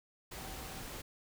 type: tone in noise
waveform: sine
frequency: 767 Hz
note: G5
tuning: 38 cents flat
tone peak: -53 dBFS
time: 0.37-0.81 s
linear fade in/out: 10 ms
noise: pink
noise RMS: -45 dBFS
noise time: 0.31-1.02 s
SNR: -11 dB
effects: none